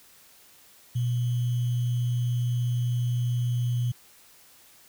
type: tone with sample-and-hold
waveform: sine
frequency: 121.5 Hz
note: B2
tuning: 28 cents flat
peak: -23 dBFS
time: 0.95-3.92 s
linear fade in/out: 10 ms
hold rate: 3150 Hz
effects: white hiss -55 dBFS RMS until 4.88 s

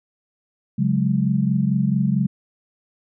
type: chord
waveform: sine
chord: C# suspended fourth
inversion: none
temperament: equal with one note detuned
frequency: 138.59 / 183.3 / 207.7 Hz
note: C#3 / F#3 / G#3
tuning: 0 / -16 / 0 cents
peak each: -21 dBFS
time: 0.78-2.27 s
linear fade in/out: 10 ms
effects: none

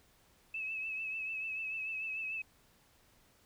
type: tone with vibrato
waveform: sine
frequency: 2600 Hz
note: E7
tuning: 24 cents flat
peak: -36 dBFS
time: 0.54-2.42 s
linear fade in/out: 5 ms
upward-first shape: triangle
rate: 6.8 Hz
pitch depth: 49 cents each way
effects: pink hiss -67 dBFS RMS until 3.45 s

